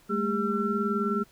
sine tone cluster, 202.1 / 221.5 / 403.1 / 1351 Hz, G#3 / A3 / G4 / E6, -47 / +12 / +48 / +42 cents, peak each -30 dBFS, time 0.09-1.24 s, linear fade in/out 20 ms, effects pink hiss -59 dBFS RMS until 1.31 s

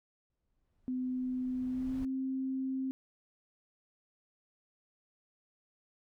brown noise with exponential growth, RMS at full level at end -44 dBFS, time 0.3-2.05 s, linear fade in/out 1 ms, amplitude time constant 380 ms
sine tone with pitch glide, 254.5 to 263.8 Hz, C4 to C4, -48 to +14 cents, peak -32 dBFS, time 0.88-2.91 s, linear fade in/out 0 ms, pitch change +62 cents, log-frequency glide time 1.71-2.04 s
effects none

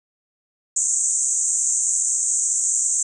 white band-pass noise, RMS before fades -21 dBFS, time 0.76-3.03 s, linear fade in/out 5 ms, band 6400 to 8300 Hz, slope 96 dB/octave, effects none

